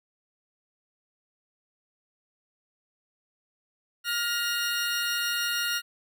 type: tone pair together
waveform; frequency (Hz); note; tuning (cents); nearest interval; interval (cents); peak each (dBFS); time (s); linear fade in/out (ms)
20% pulse; 1415 / 1888.8; F6 / A#6; +22 / +22; perfect fourth; 500; -22 / -28; 4.04-5.82; 50
effects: none